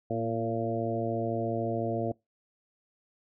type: harmonic tone with a mistuned harmonic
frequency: 113.9 Hz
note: A#2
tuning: 40 cents flat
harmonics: 1 / 2 / 3 / 4 / 5 / 6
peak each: -35 / -35 / -35 / -35 / -35 / -35 dBFS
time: 0.1-2.12 s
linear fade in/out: 5 ms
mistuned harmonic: 2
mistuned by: +31 cents
effects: noise-tail reverb RT60 0.2 s tail -23 dB re dry